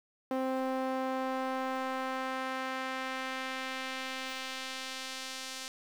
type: tone with band-pass filter sweep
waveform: sawtooth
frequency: 261.6 Hz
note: C4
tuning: in tune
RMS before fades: -36 dBFS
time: 0.31-5.68 s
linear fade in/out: 0 ms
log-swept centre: 550 to 5400 Hz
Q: 0.91
effects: 9-bit